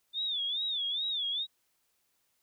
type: tone with vibrato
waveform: sine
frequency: 3544 Hz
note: A7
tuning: 12 cents sharp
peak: -30 dBFS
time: 0.13-1.47 s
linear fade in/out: 50 ms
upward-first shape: sine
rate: 2.4 Hz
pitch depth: 140 cents each way
effects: white hiss -75 dBFS RMS until 2.42 s